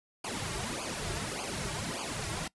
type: noise with flanger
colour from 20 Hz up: pink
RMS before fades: -36 dBFS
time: 0.24-2.48 s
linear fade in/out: 5 ms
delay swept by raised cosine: 0.52 to 4.02 ms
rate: 1.7 Hz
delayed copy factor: -1
effects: noise-tail reverb RT60 0.1 s tail -22 dB re dry + resampled to 24000 Hz